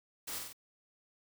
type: noise with echo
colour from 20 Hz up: white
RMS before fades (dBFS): -41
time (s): 0.27-0.39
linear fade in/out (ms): 10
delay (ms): 47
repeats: 3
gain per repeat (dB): -3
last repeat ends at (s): 0.531
effects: none